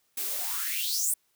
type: noise with high-pass filter sweep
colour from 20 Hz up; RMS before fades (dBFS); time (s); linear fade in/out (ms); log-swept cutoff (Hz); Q
blue; -30; 0.17-1.14; 5; 280 to 9600; 6.6
effects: white hiss -71 dBFS RMS until 1.35 s